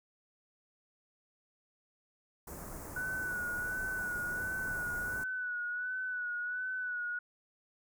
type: band-stop noise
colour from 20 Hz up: pink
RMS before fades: -45 dBFS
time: 2.47-5.24 s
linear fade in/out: 5 ms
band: 1600 to 6900 Hz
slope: 24 dB/octave
type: tone with vibrato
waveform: sine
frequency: 1480 Hz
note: F#6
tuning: in tune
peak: -34 dBFS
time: 2.96-7.19 s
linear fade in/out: 5 ms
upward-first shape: sine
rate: 1.4 Hz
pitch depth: 41 cents each way
effects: none